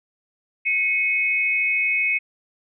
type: tone pair together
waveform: sine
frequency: 2193 / 2526 Hz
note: C#7 / D#7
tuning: -19 / +26 cents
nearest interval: major second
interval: 245 cents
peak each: -21 dBFS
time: 0.65-2.19 s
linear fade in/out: 20 ms
effects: none